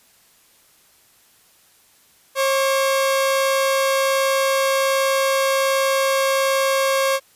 sawtooth tone pair together, 540 / 1141.3 Hz, C#5 / D6, -45 / -50 cents, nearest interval octave + minor second, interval 1295 cents, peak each -13 / -23 dBFS, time 2.35-7.2 s, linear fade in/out 50 ms, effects white hiss -55 dBFS RMS until 7.35 s + resampled to 32000 Hz

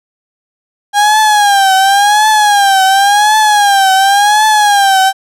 35% pulse tone with vibrato, 812 Hz, G#5, 39 cents flat, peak -4 dBFS, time 0.93-5.13 s, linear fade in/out 50 ms, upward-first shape triangle, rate 0.92 Hz, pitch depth 120 cents each way, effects low-pass 12000 Hz 12 dB/octave

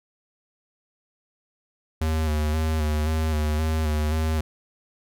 square tone with vibrato, 77.5 Hz, D#2, 6 cents flat, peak -22 dBFS, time 2.01-4.41 s, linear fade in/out 5 ms, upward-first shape square, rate 1.9 Hz, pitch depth 34 cents each way, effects none

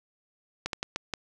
slowing click train, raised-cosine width 0.2 ms, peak -13 dBFS, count 5, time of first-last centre 0.66-1.138 s, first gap 72 ms, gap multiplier 1.35, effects none

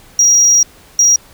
sine tone bursts at uneven times, 5710 Hz, F8, 37 cents sharp, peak -4 dBFS, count 2, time 0.19-0.63 / 0.99-1.16 s, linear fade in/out 2 ms, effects tanh soft clip ceiling -4 dBFS + pink hiss -43 dBFS RMS until 1.33 s

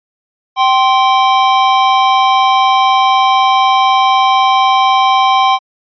square tone pair together, 774 / 1050 Hz, G5 / C6, -22 / +6 cents, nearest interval perfect fourth, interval 528 cents, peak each -11 dBFS, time 0.56-5.59 s, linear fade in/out 50 ms, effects resampled to 11025 Hz

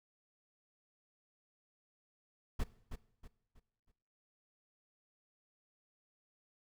brown noise with echo, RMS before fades -33 dBFS, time 2.59-2.64 s, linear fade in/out 10 ms, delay 320 ms, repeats 4, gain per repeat -9 dB, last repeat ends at 3.92 s, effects noise-tail reverb RT60 0.8 s tail -18 dB re dry

